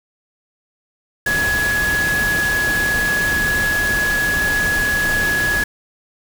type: tone in noise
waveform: sine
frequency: 1682 Hz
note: G#6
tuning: 22 cents sharp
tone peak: -16 dBFS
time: 1.26-5.64 s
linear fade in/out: 5 ms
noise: pink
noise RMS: -24 dBFS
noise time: 1.26-5.64 s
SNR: +5 dB
effects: none